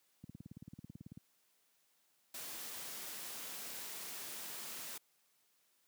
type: click train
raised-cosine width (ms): 5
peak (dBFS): -33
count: 18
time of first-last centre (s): 0.24-1.174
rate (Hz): 18.2
type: noise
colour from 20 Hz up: white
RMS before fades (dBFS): -46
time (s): 2.34-4.98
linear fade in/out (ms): 5
effects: white hiss -75 dBFS RMS until 5.87 s + high-pass 150 Hz 12 dB/octave